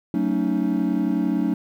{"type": "chord", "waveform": "triangle", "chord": "D# half-diminished seventh", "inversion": "first", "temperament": "just", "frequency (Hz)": [186.68, 224, 280, 311.1], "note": ["F#3", "A3", "C#4", "D#4"], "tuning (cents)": [16, 31, 18, 0], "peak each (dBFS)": [-23, -23, -22, -23], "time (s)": [0.14, 1.54], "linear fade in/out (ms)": 2, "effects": ["tanh soft clip ceiling -8 dBFS", "9-bit"]}